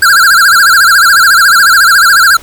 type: tone with vibrato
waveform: square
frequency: 1480 Hz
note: F#6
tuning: in tune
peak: -3 dBFS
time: 0.02-2.37 s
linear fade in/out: 5 ms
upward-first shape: sine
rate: 14 Hz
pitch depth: 180 cents each way
effects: pink hiss -33 dBFS RMS until 2.42 s